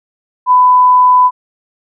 sine tone, 1000 Hz, B5, 21 cents sharp, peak -4 dBFS, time 0.46-1.31 s, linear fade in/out 50 ms, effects none

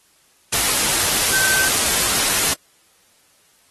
sine tone in noise, 1544 Hz, G6, 27 cents flat, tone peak -21 dBFS, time 1.32-1.69 s, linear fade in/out 10 ms, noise white, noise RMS -18 dBFS, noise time 0.52-2.54 s, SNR -6 dB, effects white hiss -57 dBFS RMS until 3.7 s + AAC 32 kbps

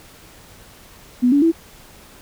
sine tone with pitch steps, 246.9 / 285.3 / 329.6 Hz, B3 / C#4 / E4, 0 / +50 / 0 cents, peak -11 dBFS, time 1.22-1.52 s, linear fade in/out 20 ms, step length 100 ms, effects pink hiss -45 dBFS RMS until 2.21 s

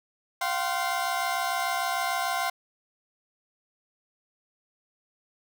30% pulse chord, F suspended second, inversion none, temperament equal with one note detuned, 698.5 / 765.2 / 1046.5 Hz, F5 / G5 / C6, 0 / -42 / 0 cents, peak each -28 dBFS, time 0.41-2.5 s, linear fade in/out 5 ms, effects none

